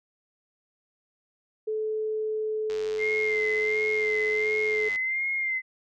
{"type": "tone with pitch glide", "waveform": "sine", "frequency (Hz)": [433.4, 429.7], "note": ["A4", "A4"], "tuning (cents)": [-26, -41], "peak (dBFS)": -26, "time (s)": [1.67, 4.89], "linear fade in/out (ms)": 10, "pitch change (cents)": -15, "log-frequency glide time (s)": [2, 4.19]}
{"type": "click train", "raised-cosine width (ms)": 0.2, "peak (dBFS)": -24, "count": 217, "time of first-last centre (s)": [2.7, 4.959], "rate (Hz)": 95.6}
{"type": "tone with vibrato", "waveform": "sine", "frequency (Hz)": 2093, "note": "C7", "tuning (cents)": 0, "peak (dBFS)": -25, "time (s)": [2.98, 5.62], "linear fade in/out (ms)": 50, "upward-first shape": "sine", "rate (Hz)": 1.4, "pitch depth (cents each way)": 48}
{"effects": []}